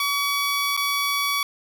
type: tone with dropouts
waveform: 15% pulse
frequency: 1135 Hz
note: C#6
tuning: 41 cents sharp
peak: -15 dBFS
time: 0-1.43 s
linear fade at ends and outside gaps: 2 ms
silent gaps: 0.767-0.774 s
effects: none